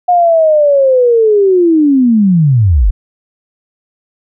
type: linear sweep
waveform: sine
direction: down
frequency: 722 to 38.89 Hz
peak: -5 dBFS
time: 0.08-2.91 s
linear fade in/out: 10 ms
effects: none